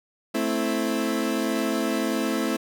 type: chord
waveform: 30% pulse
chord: A minor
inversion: none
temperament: equal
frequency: 220 / 261.6 / 329.6 Hz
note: A3 / C4 / E4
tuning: 0 / 0 / 0 cents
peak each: -25 dBFS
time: 0.34-2.57 s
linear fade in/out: 10 ms
effects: none